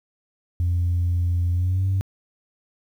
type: tone with pitch glide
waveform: sine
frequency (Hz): 87.31 to 95.76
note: F2 to G2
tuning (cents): 0 to -40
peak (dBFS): -17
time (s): 0.6-2.01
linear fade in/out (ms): 0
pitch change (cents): +160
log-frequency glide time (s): 1.52-1.86
effects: tanh soft clip ceiling -16 dBFS + 9-bit